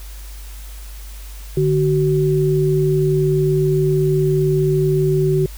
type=tone pair together; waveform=sine; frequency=149.2 / 376.5 Hz; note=D3 / F#4; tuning=+28 / +30 cents; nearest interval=octave + major third; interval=1602 cents; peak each=-16 dBFS; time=1.57-5.46 s; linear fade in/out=2 ms; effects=added 50 Hz sine -31 dBFS peak until 5.57 s + white hiss -42 dBFS RMS until 5.57 s